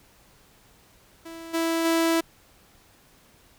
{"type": "tone with level steps", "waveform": "sawtooth", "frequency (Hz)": 329.6, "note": "E4", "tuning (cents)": 0, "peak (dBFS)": [-34, -19, -16], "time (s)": [1.25, 2.21], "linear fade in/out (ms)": 10, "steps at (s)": [1.53, 1.84], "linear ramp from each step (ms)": 20, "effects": ["pink hiss -57 dBFS RMS until 3.58 s"]}